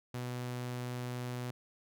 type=tone; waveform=sawtooth; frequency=123.7 Hz; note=B2; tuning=3 cents sharp; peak=-33 dBFS; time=0.14-1.51 s; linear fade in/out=5 ms; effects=none